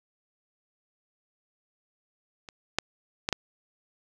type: clicks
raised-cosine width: 0.2 ms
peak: -25 / -6 / -9 / -7 dBFS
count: 4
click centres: 2.488 / 2.786 / 3.289 / 3.327 s
effects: none